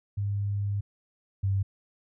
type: tone pair in turn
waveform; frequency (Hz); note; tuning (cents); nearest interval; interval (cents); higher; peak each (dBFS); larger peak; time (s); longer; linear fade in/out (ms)
sine; 101.1 / 97.71; G#2 / G2; -46 / -5; minor second; 59; first; -26 / -23; second; 0.17-0.81 / 1.43-1.63; first; 10
effects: none